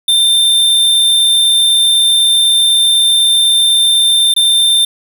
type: tone with dropouts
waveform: square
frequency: 3588 Hz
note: A7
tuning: 33 cents sharp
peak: -8 dBFS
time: 0.08-4.85 s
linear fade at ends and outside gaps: 5 ms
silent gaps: 4.34-4.363 s
effects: none